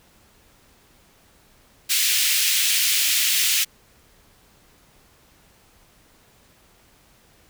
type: high-pass noise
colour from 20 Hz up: pink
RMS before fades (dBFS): -20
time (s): 1.89-3.65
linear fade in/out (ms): 20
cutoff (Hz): 2300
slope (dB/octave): 24
effects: pink hiss -56 dBFS RMS until 7.49 s